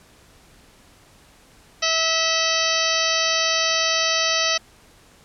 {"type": "harmonic tone with a mistuned harmonic", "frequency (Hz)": 650, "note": "E5", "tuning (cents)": -24, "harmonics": [1, 2, 3, 4, 5, 6, 7, 8, 9], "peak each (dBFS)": [-27, -27, -27, -27, -27, -27, -27, -27, -27], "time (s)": [1.82, 4.58], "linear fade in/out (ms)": 10, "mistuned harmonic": 5, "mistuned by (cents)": -65, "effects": ["pink hiss -52 dBFS RMS until 5.24 s", "low-pass 11000 Hz 12 dB/octave"]}